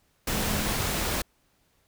sine tone in noise, 207.7 Hz, G#3, in tune, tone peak -32 dBFS, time 0.33-0.73 s, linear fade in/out 5 ms, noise pink, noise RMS -28 dBFS, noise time 0.27-1.22 s, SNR -7 dB, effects pink hiss -68 dBFS RMS until 1.87 s

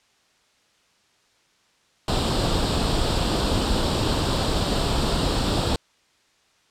pink noise with comb filter, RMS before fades -22 dBFS, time 2.08-5.76 s, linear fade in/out 2 ms, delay 0.24 ms, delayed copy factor +0.65, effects white hiss -62 dBFS RMS until 6.7 s + low-pass 6000 Hz 12 dB/octave

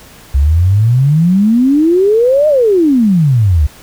sine exponential two-way sweep, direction up then down, 65.6 to 622.3 to 68.8 Hz, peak -6 dBFS, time 0.34-3.67 s, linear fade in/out 10 ms, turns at 2.48 s, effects pink hiss -38 dBFS RMS until 3.82 s

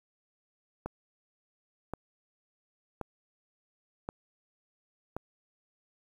click train, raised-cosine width 1 ms, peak -21 dBFS, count 5, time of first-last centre 0.86-5.166 s, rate 0.929 Hz, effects 9-bit

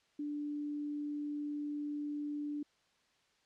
sine tone, 293.7 Hz, D4, in tune, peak -36 dBFS, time 0.19-2.63 s, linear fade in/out 5 ms, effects white hiss -72 dBFS RMS until 3.45 s + low-pass 5000 Hz 12 dB/octave

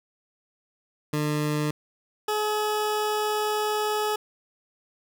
20% pulse tone pair in turn, 150.1 / 424.5 Hz, D3 / G#4, +38 / +38 cents, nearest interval octave + tritone, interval 1800 cents, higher second, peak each -19 dBFS, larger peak neither, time 1.13-1.71 / 2.28-4.16 s, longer second, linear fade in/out 5 ms, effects none

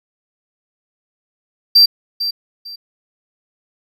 triangle tone with echo, 4699 Hz, D8, in tune, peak -4 dBFS, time 1.75-1.86 s, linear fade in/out 10 ms, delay 450 ms, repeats 2, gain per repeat -12 dB, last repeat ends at 2.76 s, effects none

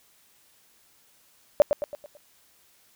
sine tone with echo, 587.3 Hz, D5, in tune, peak -11 dBFS, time 1.6-1.62 s, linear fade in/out 0 ms, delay 110 ms, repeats 5, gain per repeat -7 dB, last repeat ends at 2.17 s, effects white hiss -61 dBFS RMS until 2.95 s

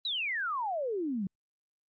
sine exponential sweep, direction down, 4032 to 180.4 Hz, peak -30 dBFS, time 0.05-1.27 s, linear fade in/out 2 ms, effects Opus 32 kbps

